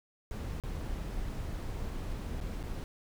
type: noise with dropouts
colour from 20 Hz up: brown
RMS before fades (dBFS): -37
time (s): 0.31-2.84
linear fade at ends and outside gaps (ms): 0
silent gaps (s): 0.6-0.637 / 2.403-2.411 / 2.628-2.637
effects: none